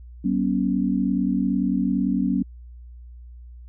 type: tone cluster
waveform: sine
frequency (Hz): 189.4 / 240.8 / 278.5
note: F#3 / B3 / C#4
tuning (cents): +41 / -44 / +8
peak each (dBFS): -23 / -24 / -24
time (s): 0.24-2.43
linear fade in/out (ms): 10
effects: added 60 Hz sine -39 dBFS peak until 3.68 s